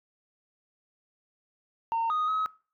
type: tone with pitch steps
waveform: sine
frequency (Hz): 914 / 1243 / 1276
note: A#5 / D#6 / D#6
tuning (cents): -34 / -2 / +43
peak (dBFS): -23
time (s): 1.92-2.46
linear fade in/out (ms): 0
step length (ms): 180
effects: noise-tail reverb RT60 0.4 s tail -23 dB re dry + tanh soft clip ceiling -23 dBFS